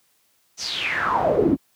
brown noise with band-pass filter sweep, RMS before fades -21 dBFS, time 0.57-1.57 s, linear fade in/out 50 ms, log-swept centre 6300 to 250 Hz, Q 7.4, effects white hiss -64 dBFS RMS until 1.75 s + high-pass 60 Hz 12 dB/octave

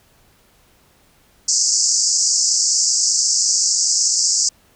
white band-pass noise, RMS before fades -17 dBFS, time 1.48-4.49 s, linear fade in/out 5 ms, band 4800 to 7700 Hz, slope 96 dB/octave, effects pink hiss -55 dBFS RMS until 4.75 s

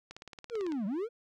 click train, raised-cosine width 0.2 ms, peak -28 dBFS, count 12, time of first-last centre 0.11-0.721 s, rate 18 Hz
triangle linear two-way sweep, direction down then up, 491.3 to 185 to 491.3 Hz, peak -29 dBFS, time 0.5-1.09 s, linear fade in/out 50 ms, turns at 0.86 s
effects none

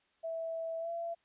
sine tone with pitch glide, 656 to 676 Hz, E5 to E5, -9 to +43 cents, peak -35 dBFS, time 0.23-1.15 s, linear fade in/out 20 ms, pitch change +52 cents, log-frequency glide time 0.79-0.9 s, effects white hiss -73 dBFS RMS until 1.24 s + resampled to 8000 Hz

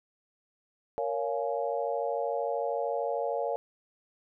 sine chord, Bb minor seventh, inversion none, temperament just, 466.2 / 559.4 / 699.2 / 839.1 Hz, Bb4 / Db5 / F5 / Ab5, 0 / +16 / +2 / +18 cents, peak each -33 / -32 / -34 / -37 dBFS, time 0.98-3.56 s, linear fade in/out 0 ms, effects none

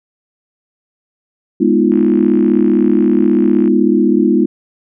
sine chord, F half-diminished seventh, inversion first, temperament equal with one note detuned, 207.7 / 246.9 / 311.1 / 347.2 Hz, Ab3 / Cb4 / Eb4 / F4, 0 / 0 / 0 / -10 cents, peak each -14 dBFS, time 1.6-4.46 s, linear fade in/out 10 ms
click train, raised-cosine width 0.5 ms, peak -19 dBFS, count 98, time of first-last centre 1.92-3.677 s, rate 55.2 Hz
effects none

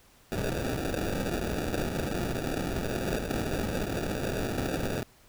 blue noise with sample-and-hold, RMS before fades -31 dBFS, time 0.32-5.03 s, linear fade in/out 0 ms, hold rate 1050 Hz, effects pink hiss -59 dBFS RMS until 5.28 s

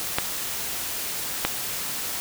clicks, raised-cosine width 0.3 ms, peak -4 dBFS, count 2, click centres 0.185 / 1.45 s, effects white hiss -30 dBFS RMS until 2.2 s

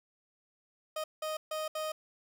30% pulse tone bursts at uneven times, 622.3 Hz, D#5, in tune, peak -31 dBFS, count 4, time 0.96-1.04 / 1.22-1.37 / 1.51-1.68 / 1.75-1.92 s, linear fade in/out 5 ms, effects 11-bit

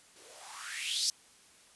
violet noise with band-pass filter sweep, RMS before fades -37 dBFS, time 0.16-1.1 s, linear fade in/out 2 ms, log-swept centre 320 to 5400 Hz, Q 5.5, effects white hiss -60 dBFS RMS until 1.75 s + resampled to 24000 Hz

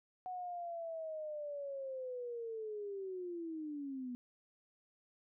sine linear sweep, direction down, 740 to 241.8 Hz, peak -40 dBFS, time 0.26-4.15 s, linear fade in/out 0 ms, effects none

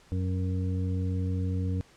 harmonic tone with a mistuned harmonic, 92.1 Hz, F#2, 7 cents flat, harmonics 1 / 2 / 3 / 5, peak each -27 / -35 / -37 / -42 dBFS, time 0.12-1.81 s, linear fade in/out 0 ms, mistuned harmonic 5, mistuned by +23 cents, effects pink hiss -58 dBFS RMS until 1.96 s + low-pass 8000 Hz 12 dB/octave

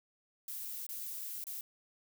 violet noise with dropouts, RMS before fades -42 dBFS, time 0.48-1.61 s, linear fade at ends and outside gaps 2 ms, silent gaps 0.866-0.89 / 1.441-1.468 s, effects none

